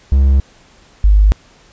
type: tone pair in turn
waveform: triangle / sine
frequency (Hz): 67.9 / 50.87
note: C#2 / G#1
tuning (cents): -35 / -35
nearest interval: perfect fourth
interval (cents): 500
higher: first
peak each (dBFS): -5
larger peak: neither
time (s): 0.12-0.4 / 1.04-1.32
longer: neither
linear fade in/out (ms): 0
effects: pink hiss -47 dBFS RMS until 1.72 s + resampled to 16000 Hz